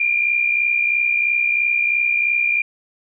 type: tone pair together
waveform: sine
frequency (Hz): 2343 / 2406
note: D7 / D7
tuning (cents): -5 / +41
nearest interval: unison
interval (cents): 46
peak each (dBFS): -23 / -16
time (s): 0-2.62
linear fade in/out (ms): 5
effects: none